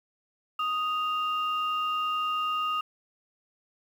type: tone pair together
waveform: sine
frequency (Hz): 1244.5 / 2794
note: D#6 / F7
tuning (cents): 0 / 0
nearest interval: octave + major second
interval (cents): 1400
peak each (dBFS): -26 / -33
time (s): 0.59-2.81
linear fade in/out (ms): 5
effects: tanh soft clip ceiling -19 dBFS + 9-bit